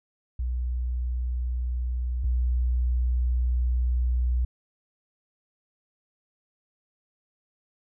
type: tone pair in turn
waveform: sine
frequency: 61.4 / 61.4 Hz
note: B1 / B1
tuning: -9 / -9 cents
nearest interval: unison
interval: 0 cents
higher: neither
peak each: -25 / -21 dBFS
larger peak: second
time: 0.39-2.24 / 2.24-4.45 s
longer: second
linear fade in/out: 5 ms
effects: none